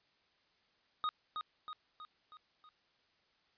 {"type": "tone with echo", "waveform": "square", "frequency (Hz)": 1244.5, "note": "D#6", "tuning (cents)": 0, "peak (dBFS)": -33, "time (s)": [1.04, 1.09], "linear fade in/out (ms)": 0, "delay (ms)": 320, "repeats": 5, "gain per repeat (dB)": -5, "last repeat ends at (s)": 2.69, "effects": ["white hiss -73 dBFS RMS until 3.57 s", "resampled to 11025 Hz"]}